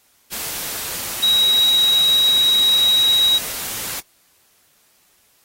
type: tone in noise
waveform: sine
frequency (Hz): 3830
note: A#7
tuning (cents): +46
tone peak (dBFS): -12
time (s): 1.22-3.39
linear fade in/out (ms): 20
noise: white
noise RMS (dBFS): -27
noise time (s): 0.31-4.01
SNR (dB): +12
effects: white hiss -58 dBFS RMS until 5.44 s + AAC 48 kbps